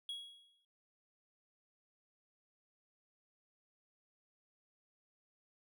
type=tone with exponential decay; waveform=triangle; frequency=3322 Hz; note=G#7; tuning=in tune; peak=-37 dBFS; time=0.09-0.65 s; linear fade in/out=2 ms; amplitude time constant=120 ms; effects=none